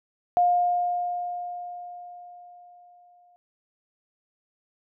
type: tone with exponential decay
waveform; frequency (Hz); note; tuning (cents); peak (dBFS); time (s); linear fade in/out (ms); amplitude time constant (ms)
sine; 709; F5; +26; -16; 0.37-3.36; 0; 650
effects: none